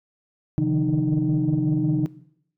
sine tone cluster, 133.5 / 150.1 / 155.4 / 175.3 / 307.5 Hz, C3 / D3 / D#3 / F3 / D#4, +35 / +38 / -2 / +7 / -20 cents, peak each -24 / -28 / -23 / -27 / -22 dBFS, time 0.58-2.06 s, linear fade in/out 0 ms, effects noise-tail reverb RT60 0.7 s tail -18 dB re dry + tanh soft clip ceiling -13 dBFS

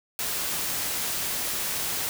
white noise, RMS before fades -29 dBFS, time 0.19-2.09 s, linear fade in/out 0 ms, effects none

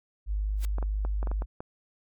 sine tone, 51.1 Hz, G#1, 27 cents flat, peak -26 dBFS, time 0.26-1.46 s, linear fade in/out 50 ms
white noise with exponential growth, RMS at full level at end -38 dBFS, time 0.56-0.65 s, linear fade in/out 0 ms, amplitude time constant 18 ms
clicks, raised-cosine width 1 ms, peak -23 dBFS, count 8, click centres 0.784 / 0.827 / 1.05 / 1.229 / 1.272 / 1.315 / 1.421 / 1.605 s
effects none

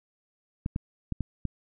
clicks, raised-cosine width 5 ms, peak -17 dBFS, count 5, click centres 0.661 / 0.761 / 1.123 / 1.207 / 1.453 s, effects none

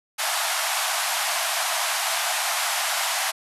pink band-pass noise, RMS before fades -25 dBFS, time 0.18-3.32 s, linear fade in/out 20 ms, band 630 to 13000 Hz, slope 96 dB/octave, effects none

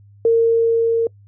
sine tone with level ramp, 458.6 Hz, A#4, 28 cents flat, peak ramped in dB -10 to -14 dBFS, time 0.25-1.07 s, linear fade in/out 2 ms, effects noise-tail reverb RT60 0.1 s tail -25 dB re dry + added 101 Hz sine -44 dBFS peak until 1.27 s

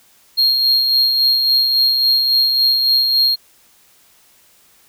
triangle tone with tremolo, 4241 Hz, C8, 23 cents sharp, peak -9 dBFS, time 0.37-3.36 s, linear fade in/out 20 ms, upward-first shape sine, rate 3.6 Hz, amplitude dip 35%, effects white hiss -52 dBFS RMS until 4.88 s

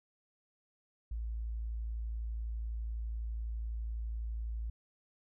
sine tone, 56 Hz, A1, 31 cents sharp, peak -35 dBFS, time 1.11-4.7 s, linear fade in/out 5 ms, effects none

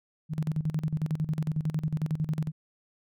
sine tone with tremolo, 155.56 Hz, D#3, in tune, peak -24 dBFS, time 0.29-2.52 s, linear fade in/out 50 ms, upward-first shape square, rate 11 Hz, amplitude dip 80%, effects none

